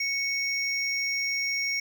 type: tone pair together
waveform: triangle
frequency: 2217 / 5586 Hz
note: C#7 / F8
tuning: 0 / -1 cents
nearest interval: octave + major third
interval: 1599 cents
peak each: -26 / -29 dBFS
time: 0-1.8 s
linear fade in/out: 5 ms
effects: none